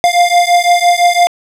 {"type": "beating tone pair", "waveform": "square", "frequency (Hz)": [698.5, 704.4], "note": ["F5", "F5"], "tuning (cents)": [0, 15], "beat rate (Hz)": 5.9, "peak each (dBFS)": -11, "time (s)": [0.04, 1.27], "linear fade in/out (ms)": 0, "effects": ["low-pass 10000 Hz 12 dB/octave", "7-bit"]}